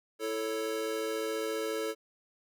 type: chord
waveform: square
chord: A major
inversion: second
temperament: equal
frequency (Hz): 329.6 / 440 / 554.4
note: E4 / A4 / C#5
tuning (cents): 0 / 0 / 0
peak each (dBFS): -40 / -34 / -39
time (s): 0.19-1.95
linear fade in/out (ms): 50
effects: none